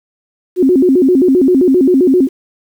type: tone with vibrato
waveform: sine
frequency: 311.1 Hz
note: D#4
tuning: in tune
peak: -6 dBFS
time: 0.56-2.29 s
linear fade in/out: 50 ms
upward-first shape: square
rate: 7.6 Hz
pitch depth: 270 cents each way
effects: 7-bit